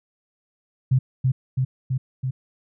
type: tone with echo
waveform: sine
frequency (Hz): 130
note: C3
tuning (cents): -11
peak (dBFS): -14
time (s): 0.91-0.99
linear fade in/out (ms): 10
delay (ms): 330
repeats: 4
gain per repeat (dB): -2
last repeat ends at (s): 2.31
effects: none